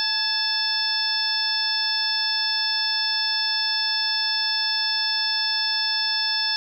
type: harmonic tone with a mistuned harmonic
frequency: 880 Hz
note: A5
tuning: in tune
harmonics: 1 / 2 / 3 / 4 / 5 / 6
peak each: -34 / -29 / -35 / -29 / -30 / -23 dBFS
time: 0-6.56 s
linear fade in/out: 0 ms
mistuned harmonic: 2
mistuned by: -75 cents
effects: 9-bit